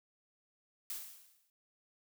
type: noise with exponential decay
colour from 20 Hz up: blue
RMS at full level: -39 dBFS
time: 0.9-1.5 s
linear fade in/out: 1 ms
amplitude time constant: 130 ms
effects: none